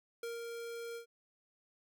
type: tone with ADSR envelope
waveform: square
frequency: 466.2 Hz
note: A#4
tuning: in tune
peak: -39 dBFS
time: 0.23-1.06 s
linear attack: 3 ms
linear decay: 160 ms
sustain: -3 dB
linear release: 100 ms
effects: none